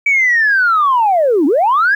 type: linear two-way sweep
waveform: sine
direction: down then up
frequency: 2301 to 261.6 to 1709 Hz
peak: -8 dBFS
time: 0.06-1.95 s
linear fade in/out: 5 ms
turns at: 1.46 s
effects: tanh soft clip ceiling -5 dBFS + 8-bit